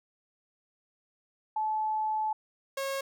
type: tone pair in turn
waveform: sine / sawtooth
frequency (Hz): 865 / 544.9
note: A5 / C#5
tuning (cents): -30 / -30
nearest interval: minor sixth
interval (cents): 800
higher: first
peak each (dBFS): -27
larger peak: neither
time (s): 1.56-2.33 / 2.77-3.01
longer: first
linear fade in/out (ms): 5
effects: none